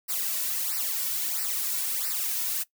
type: noise with flanger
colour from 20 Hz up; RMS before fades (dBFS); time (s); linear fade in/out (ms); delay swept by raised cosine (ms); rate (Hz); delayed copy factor
blue; -29; 0.08-2.64; 20; 0.29 to 2.49; 1.5; -0.95
effects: noise-tail reverb RT60 0.1 s tail -18 dB re dry